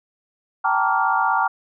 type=tone cluster; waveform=sine; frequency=774 / 883 / 939 / 1158 / 1402 Hz; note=G5 / A5 / A#5 / D6 / F6; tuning=-22 / +6 / +12 / -25 / +6 cents; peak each=-23 dBFS; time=0.64-1.48 s; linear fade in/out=10 ms; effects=none